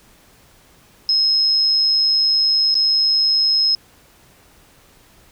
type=tone with dropouts; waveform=sine; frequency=5150 Hz; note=E8; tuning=41 cents flat; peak=-13 dBFS; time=1.09-3.75 s; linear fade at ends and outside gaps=1 ms; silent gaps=2.743-2.752 s; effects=pink hiss -51 dBFS RMS until 5.31 s